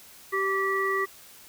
harmonic tone, 388.3 Hz, G4, 16 cents flat, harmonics 1 / 3 / 5, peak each -28 / -28 / -28 dBFS, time 0.32-1.06 s, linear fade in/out 20 ms, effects white hiss -50 dBFS RMS until 1.48 s

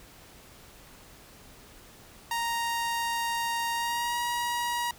sawtooth tone with pitch glide, 932.3 to 955.7 Hz, A#5 to A#5, 0 to +43 cents, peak -24 dBFS, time 2.31-4.91 s, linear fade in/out 2 ms, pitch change +43 cents, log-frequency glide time 3.74-4.2 s, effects pink hiss -52 dBFS RMS until 4.98 s

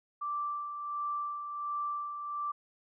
sine tone with tremolo, 1172 Hz, D6, 4 cents flat, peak -31 dBFS, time 0.21-2.52 s, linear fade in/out 10 ms, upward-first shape sine, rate 1.4 Hz, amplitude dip 50%, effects none

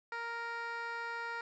15% pulse tone with band-pass filter, 466.2 Hz, A#4, in tune, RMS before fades -40 dBFS, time 0.12-1.41 s, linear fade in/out 2 ms, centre 1500 Hz, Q 1, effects resampled to 16000 Hz

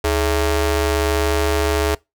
sawtooth ring-modulated tone, 246.9 Hz, B3, in tune, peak -9 dBFS, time 0.04-1.95 s, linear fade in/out 5 ms, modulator 174 Hz, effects noise-tail reverb RT60 0.2 s tail -23 dB re dry

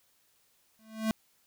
square tone with exponential growth, 220 Hz, A3, in tune, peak -24 dBFS, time 0.79-1.11 s, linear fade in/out 0 ms, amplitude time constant 69 ms, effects white hiss -69 dBFS RMS until 1.46 s

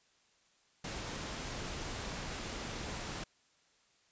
pink noise, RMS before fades -41 dBFS, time 0.84-3.24 s, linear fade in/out 5 ms, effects white hiss -70 dBFS RMS until 4.11 s + resampled to 16000 Hz

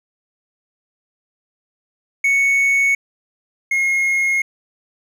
triangle tone pair in turn, 2217 / 2154 Hz, C#7 / C7, 0 / +50 cents, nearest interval unison, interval 50 cents, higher first, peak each -11 / -13 dBFS, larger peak first, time 2.24-2.95 / 3.71-4.42 s, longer neither, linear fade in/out 5 ms, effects none

